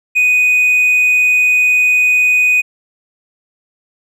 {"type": "tone with hard clipping", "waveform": "sine", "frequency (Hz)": 2489, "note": "D#7", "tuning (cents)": 0, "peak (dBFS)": -9, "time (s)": [0.15, 2.62], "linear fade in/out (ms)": 20, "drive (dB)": 2, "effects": []}